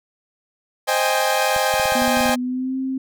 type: chord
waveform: sawtooth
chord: Ab major seventh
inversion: first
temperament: equal with one note detuned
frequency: 523.3 / 622.3 / 789 / 830.6 Hz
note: C5 / Eb5 / G5 / Ab5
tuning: 0 / 0 / +11 / 0 cents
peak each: -19 dBFS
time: 0.87-2.36 s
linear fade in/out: 20 ms
type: clicks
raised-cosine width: 5 ms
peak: -23 dBFS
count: 11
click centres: 1.563 / 1.74 / 1.798 / 1.856 / 1.922 / 2.02 / 2.079 / 2.172 / 2.207 / 2.258 / 2.294 s
type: tone with pitch glide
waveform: sine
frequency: 244.5 to 263.6 Hz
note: B3 to C4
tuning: -17 to +13 cents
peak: -21 dBFS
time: 1.95-2.98 s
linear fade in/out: 5 ms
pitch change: +130 cents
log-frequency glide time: 2.29-2.77 s
effects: none